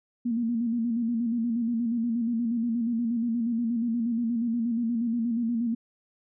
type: tone with vibrato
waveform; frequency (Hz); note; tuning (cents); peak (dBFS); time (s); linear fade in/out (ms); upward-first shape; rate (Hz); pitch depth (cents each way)
sine; 233.1; A#3; 0; -24; 0.25-5.75; 10; square; 8.4; 53
effects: none